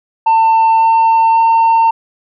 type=tone with pitch steps; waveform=sine; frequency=897 / 902.7 / 908.5 Hz; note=A5 / A5 / A#5; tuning=+33 / +44 / -45 cents; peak=-4 dBFS; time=0.26-1.91 s; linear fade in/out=10 ms; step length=550 ms; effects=tanh soft clip ceiling -6 dBFS